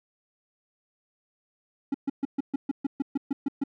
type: tone bursts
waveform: triangle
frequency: 276.8 Hz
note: C#4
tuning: 2 cents flat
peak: -21 dBFS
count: 12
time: 1.92-3.638 s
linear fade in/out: 5 ms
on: 24 ms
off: 130 ms
effects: none